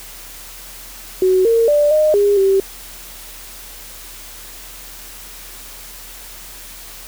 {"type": "tone with pitch steps", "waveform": "sine", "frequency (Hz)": [372.6, 458.4, 588, 614, 406.6, 387.9], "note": ["F#4", "A#4", "D5", "D#5", "G#4", "G4"], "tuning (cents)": [12, -29, 2, -23, -37, -18], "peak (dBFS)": -10, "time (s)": [1.22, 2.6], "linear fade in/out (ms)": 2, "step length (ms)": 230, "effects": ["added 40 Hz sine -41 dBFS peak until 7.07 s", "white hiss -36 dBFS RMS until 7.07 s"]}